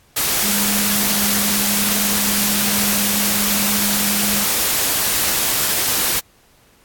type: tone in noise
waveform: sine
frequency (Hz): 204.8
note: G#3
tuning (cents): -24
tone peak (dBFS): -23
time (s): 0.43-4.45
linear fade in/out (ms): 10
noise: white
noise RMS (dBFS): -18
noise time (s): 0.16-6.2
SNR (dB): -8
effects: pink hiss -54 dBFS RMS until 6.84 s + AAC 64 kbps